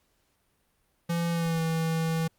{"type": "tone with pitch glide", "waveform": "square", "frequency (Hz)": [169.5, 162.78], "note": ["E3", "E3"], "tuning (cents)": [49, -21], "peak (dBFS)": -26, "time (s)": [1.09, 2.28], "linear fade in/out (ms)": 10, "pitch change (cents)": -70, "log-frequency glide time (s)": [1.31, 1.62], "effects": ["pink hiss -71 dBFS RMS until 2.38 s", "Opus 48 kbps"]}